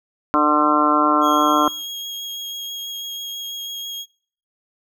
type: harmonic tone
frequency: 149.8 Hz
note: D3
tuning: 35 cents sharp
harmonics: 2 / 3 / 4 / 5 / 6 / 7 / 8 / 9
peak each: -19 / -29 / -24 / -25 / -30 / -18 / -24 / -20 dBFS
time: 0.34-1.68 s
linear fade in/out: 0 ms
type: tone with vibrato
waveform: 35% pulse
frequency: 3280 Hz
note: G#7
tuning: 22 cents flat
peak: -26 dBFS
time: 1.21-4.06 s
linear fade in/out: 50 ms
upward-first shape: sine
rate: 6.1 Hz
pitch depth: 10 cents each way
effects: noise-tail reverb RT60 0.5 s tail -26 dB re dry